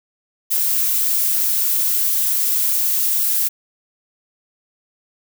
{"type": "noise with high-pass filter sweep", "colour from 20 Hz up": "violet", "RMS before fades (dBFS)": -18, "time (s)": [0.5, 3.49], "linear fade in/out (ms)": 20, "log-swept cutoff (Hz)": [1100, 590], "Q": 1.2, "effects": []}